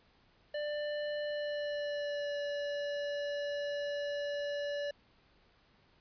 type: tone with pitch glide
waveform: square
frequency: 592 to 577.1 Hz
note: D5 to D5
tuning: +14 to -30 cents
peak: -35 dBFS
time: 0.54-4.91 s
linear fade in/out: 5 ms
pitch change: -44 cents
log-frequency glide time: 1.25-2.38 s
effects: pink hiss -67 dBFS RMS until 6 s + resampled to 11025 Hz